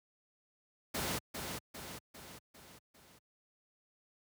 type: noise with echo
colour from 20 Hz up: pink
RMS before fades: -36 dBFS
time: 0.94-1.19 s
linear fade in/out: 10 ms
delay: 400 ms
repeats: 5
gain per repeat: -5 dB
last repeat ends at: 3.19 s
effects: high-pass 80 Hz 12 dB/octave